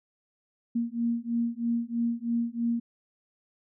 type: beating tone pair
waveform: sine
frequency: 232.7 / 235.8 Hz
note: A#3 / A#3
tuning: -3 / +20 cents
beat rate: 3.1 Hz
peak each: -29 dBFS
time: 0.75-2.8 s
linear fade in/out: 10 ms
effects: none